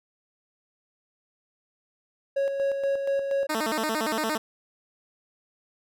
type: tone with tremolo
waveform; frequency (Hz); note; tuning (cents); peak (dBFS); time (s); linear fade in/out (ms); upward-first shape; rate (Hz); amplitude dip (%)
triangle; 552; C#5; -7; -20; 2.36-3.47; 10; square; 4.2; 45
type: tone with vibrato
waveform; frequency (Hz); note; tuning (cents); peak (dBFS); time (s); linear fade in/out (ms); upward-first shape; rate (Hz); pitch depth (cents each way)
10% pulse; 261.6; C4; 0; -17; 3.49-4.38; 10; square; 8.7; 280
effects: none